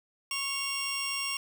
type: tone pair together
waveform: 20% pulse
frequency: 1100 / 2772 Hz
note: C#6 / F7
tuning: -14 / -14 cents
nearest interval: octave + major third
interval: 1600 cents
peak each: -32 / -27 dBFS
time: 0.31-1.37 s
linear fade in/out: 2 ms
effects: none